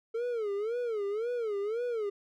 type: tone with vibrato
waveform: triangle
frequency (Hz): 442.2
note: A4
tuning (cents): +9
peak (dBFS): -28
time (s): 0.14-2.1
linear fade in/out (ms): 10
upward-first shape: sine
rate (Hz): 1.9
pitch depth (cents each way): 180
effects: none